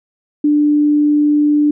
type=tone; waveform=sine; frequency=295.9 Hz; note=D4; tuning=13 cents sharp; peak=-9 dBFS; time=0.44-1.71 s; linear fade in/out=5 ms; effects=none